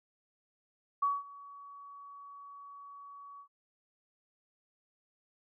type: tone with ADSR envelope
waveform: sine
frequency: 1130 Hz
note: C#6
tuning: 33 cents sharp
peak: -25 dBFS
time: 1.02-3.48 s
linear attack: 9 ms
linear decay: 200 ms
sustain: -22 dB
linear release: 84 ms
effects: none